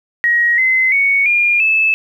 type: tone with pitch steps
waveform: sine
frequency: 1893 / 2052 / 2225 / 2413 / 2616 Hz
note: A#6 / C7 / C#7 / D7 / E7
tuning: +26 / -34 / +6 / +46 / -14 cents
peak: -10 dBFS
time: 0.24-1.94 s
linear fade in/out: 0 ms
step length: 340 ms
effects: 8-bit